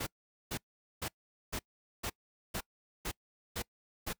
pink noise bursts, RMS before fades -37 dBFS, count 9, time 0-4.132 s, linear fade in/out 10 ms, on 68 ms, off 440 ms, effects noise-tail reverb RT60 0.1 s tail -24 dB re dry

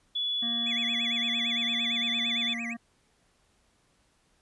sine tone with pitch glide, 3418 to 3474 Hz, G#7 to A7, +49 to -23 cents, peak -27 dBFS, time 0.15-2.54 s, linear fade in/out 10 ms, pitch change +28 cents, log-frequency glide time 0.95-2.18 s
harmonic tone, 233.1 Hz, A#3, in tune, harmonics 1 / 3 / 5 / 7 / 8, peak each -35 / -46 / -51 / -53 / -49 dBFS, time 0.42-2.77 s, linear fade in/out 10 ms
triangle tone with vibrato, 2240 Hz, C#7, 18 cents sharp, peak -32 dBFS, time 0.66-2.74 s, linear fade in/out 10 ms, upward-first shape sine, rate 8.8 Hz, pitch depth 240 cents each way
effects pink hiss -68 dBFS RMS until 4.41 s + resampled to 24000 Hz

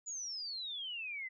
sine exponential sweep, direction down, 7000 to 2000 Hz, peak -39 dBFS, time 0.06-1.29 s, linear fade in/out 20 ms, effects none

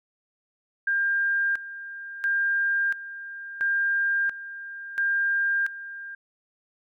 sine tone with tremolo, 1600 Hz, G6, 35 cents sharp, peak -21 dBFS, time 0.87-6.15 s, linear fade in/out 5 ms, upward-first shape square, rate 0.73 Hz, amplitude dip 80%, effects none

